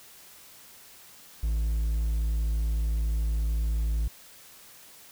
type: tone with hard clipping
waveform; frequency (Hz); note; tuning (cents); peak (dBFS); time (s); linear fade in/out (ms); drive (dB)
triangle; 55.4; A1; +13; -25; 1.43-4.08; 5; 6
effects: white hiss -51 dBFS RMS until 5.11 s